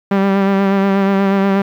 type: tone with vibrato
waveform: sawtooth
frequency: 196 Hz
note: G3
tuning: in tune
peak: -7 dBFS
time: 0.11-1.62 s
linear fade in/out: 5 ms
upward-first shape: sine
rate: 8.3 Hz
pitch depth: 24 cents each way
effects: low-pass 2000 Hz 12 dB/octave + 8-bit